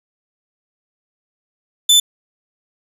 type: tone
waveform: sawtooth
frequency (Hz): 3520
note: A7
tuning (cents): 0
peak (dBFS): -5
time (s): 1.89-2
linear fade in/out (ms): 5
effects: resampled to 32000 Hz + 7-bit